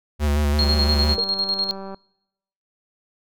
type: tone with vibrato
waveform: square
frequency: 73.42 Hz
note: D2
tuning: in tune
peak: -18 dBFS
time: 0.19-1.17 s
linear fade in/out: 50 ms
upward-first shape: square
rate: 5.9 Hz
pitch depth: 30 cents each way
type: tone with tremolo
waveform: sine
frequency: 4256 Hz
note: C8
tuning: 29 cents sharp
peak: -18 dBFS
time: 0.59-1.71 s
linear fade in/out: 0 ms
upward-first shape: square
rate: 10 Hz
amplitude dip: 55%
type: click train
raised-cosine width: 1 ms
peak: -22 dBFS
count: 260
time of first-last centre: 0.61-1.945 s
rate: 194 Hz
type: tone with exponential decay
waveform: sine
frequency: 466.2 Hz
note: A#4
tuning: in tune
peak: -19 dBFS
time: 1.18-1.28 s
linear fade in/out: 0 ms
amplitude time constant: 21 ms
effects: noise-tail reverb RT60 0.9 s tail -26 dB re dry